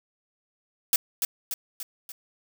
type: noise with echo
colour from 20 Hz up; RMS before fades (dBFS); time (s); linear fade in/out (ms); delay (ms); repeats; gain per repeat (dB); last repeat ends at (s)
blue; -20; 0.93-0.96; 2; 290; 4; -5; 2.12
effects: none